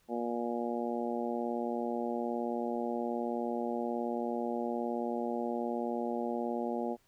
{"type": "harmonic tone", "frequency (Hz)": 118.8, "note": "A#2", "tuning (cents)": 33, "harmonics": [2, 3, 4, 5, 6, 7], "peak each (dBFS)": [-36, -38, -39, -40, -41, -41], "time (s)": [0.08, 6.97], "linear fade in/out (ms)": 50, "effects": ["pink hiss -70 dBFS RMS until 7.07 s"]}